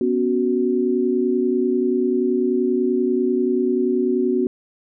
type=chord; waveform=sine; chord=B suspended second; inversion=none; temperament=equal; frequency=246.9 / 277.2 / 370 Hz; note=B3 / C#4 / F#4; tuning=0 / 0 / 0 cents; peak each=-21 / -24 / -19 dBFS; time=0.01-4.47 s; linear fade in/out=2 ms; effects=none